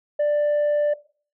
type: tone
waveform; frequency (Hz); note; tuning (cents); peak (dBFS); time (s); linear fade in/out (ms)
sine; 590; D5; +8; -15; 0.19-0.94; 10
effects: noise-tail reverb RT60 0.4 s tail -18 dB re dry + tanh soft clip ceiling -17 dBFS